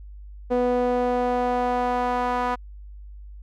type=tone with band-pass filter sweep; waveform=sawtooth; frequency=246.9 Hz; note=B3; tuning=in tune; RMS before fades=-23 dBFS; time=0.5-2.56 s; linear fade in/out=20 ms; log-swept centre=500 to 990 Hz; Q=2.1; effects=added 50 Hz sine -38 dBFS peak until 3.42 s